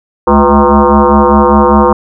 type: tone with frequency modulation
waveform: sine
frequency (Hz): 357.5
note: F4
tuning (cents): +41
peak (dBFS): -3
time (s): 0.27-1.93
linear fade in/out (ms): 5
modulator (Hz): 142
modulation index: 5.6
effects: none